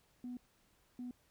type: tone bursts at uneven times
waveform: sine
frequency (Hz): 246.9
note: B3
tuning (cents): 0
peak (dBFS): -40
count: 2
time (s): 0.24-0.37 / 0.99-1.11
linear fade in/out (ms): 2
effects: tanh soft clip ceiling -38 dBFS + pink hiss -72 dBFS RMS until 1.3 s